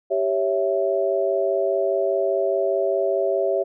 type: chord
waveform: sine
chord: C# diminished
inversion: second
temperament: equal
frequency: 392 / 554.4 / 659.3 Hz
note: G4 / C#5 / E5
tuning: 0 / 0 / 0 cents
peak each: -23 dBFS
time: 0.1-3.64 s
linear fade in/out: 20 ms
effects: none